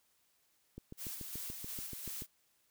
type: click train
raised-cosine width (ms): 3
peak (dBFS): -33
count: 11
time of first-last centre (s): 0.78-2.221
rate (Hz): 6.94
type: noise with tremolo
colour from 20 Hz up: blue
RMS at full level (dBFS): -43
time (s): 0.97-2.27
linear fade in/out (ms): 50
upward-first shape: square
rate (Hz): 2.8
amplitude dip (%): 30
effects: white hiss -74 dBFS RMS until 2.7 s